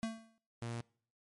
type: tone with exponential decay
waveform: square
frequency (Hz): 224.6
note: A3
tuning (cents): +36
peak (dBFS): -33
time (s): 0.03-0.38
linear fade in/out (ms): 0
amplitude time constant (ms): 74
type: tone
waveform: sawtooth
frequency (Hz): 117.3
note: A#2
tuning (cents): +11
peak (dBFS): -35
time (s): 0.62-0.81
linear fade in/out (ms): 0
effects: noise-tail reverb RT60 0.5 s tail -24 dB re dry + MP3 48 kbps